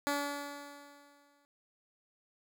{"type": "tone with exponential decay", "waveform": "10% pulse", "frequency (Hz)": 286.4, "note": "D4", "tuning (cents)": -43, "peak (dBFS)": -21, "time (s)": [0.07, 1.45], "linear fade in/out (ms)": 0, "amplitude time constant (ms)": 300, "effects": []}